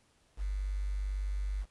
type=tone with quantisation; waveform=sine; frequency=49 Hz; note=G1; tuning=in tune; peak=-31 dBFS; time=0.37-1.66 s; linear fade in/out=50 ms; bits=9; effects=pink hiss -69 dBFS RMS until 1.7 s + resampled to 24000 Hz